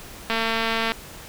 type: click train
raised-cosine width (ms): 0.3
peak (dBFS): -8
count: 141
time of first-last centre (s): 0.3-0.919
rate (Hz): 226
effects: pink hiss -41 dBFS RMS until 1.28 s